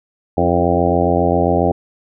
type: harmonic tone with a mistuned harmonic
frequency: 87.31 Hz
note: F2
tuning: in tune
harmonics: 1 / 2 / 3 / 4 / 5 / 6 / 7 / 8 / 9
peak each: -21 / -21 / -21 / -21 / -21 / -21 / -21 / -21 / -21 dBFS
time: 0.37-1.72 s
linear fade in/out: 5 ms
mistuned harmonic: 4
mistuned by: -32 cents
effects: none